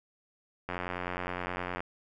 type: click train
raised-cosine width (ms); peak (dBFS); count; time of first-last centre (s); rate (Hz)
0.5; -19; 101; 0.69-1.805; 89.7
effects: none